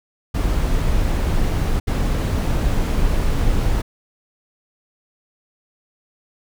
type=noise bursts at uneven times; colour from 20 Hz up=brown; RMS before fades=-18 dBFS; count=2; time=0.34-1.8 / 1.87-3.82 s; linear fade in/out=10 ms; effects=none